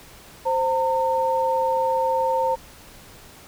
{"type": "tone pair together", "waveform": "sine", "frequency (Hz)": [523.3, 910.5], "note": ["C5", "A#5"], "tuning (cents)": [0, -41], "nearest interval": "minor seventh", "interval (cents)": 959, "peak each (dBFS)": [-22, -21], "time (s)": [0.45, 2.56], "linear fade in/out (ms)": 20, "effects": ["pink hiss -46 dBFS RMS until 3.47 s"]}